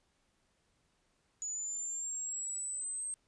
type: linear sweep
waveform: sine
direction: up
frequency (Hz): 6870 to 8372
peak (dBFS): -36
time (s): 1.42-3.14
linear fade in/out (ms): 0
effects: pink hiss -75 dBFS RMS until 3.27 s + resampled to 22050 Hz